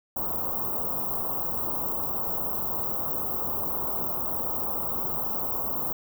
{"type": "band-stop noise", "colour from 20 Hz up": "white", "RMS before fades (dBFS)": -29, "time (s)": [0.16, 5.93], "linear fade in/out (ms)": 5, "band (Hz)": [1200, 15000], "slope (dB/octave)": 48, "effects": []}